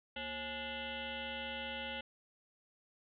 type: tone with frequency modulation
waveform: sine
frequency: 1760 Hz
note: A6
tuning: in tune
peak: -39 dBFS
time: 0.16-2.01 s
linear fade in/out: 5 ms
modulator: 305 Hz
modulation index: 5.1
effects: none